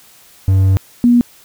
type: tone pair in turn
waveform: triangle / sine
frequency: 95.6 / 240.9 Hz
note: G2 / B3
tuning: -43 / -43 cents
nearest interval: octave + major third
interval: 1600 cents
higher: second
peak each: -6 dBFS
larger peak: neither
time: 0.48-0.77 / 1.04-1.21 s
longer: first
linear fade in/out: 0 ms
effects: white hiss -45 dBFS RMS until 1.44 s